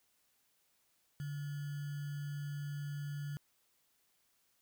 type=tone with sample-and-hold; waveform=sine; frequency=144.8 Hz; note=D3; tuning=24 cents flat; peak=-38 dBFS; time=1.2-3.37 s; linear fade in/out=0 ms; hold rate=1575 Hz; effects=white hiss -75 dBFS RMS until 4.61 s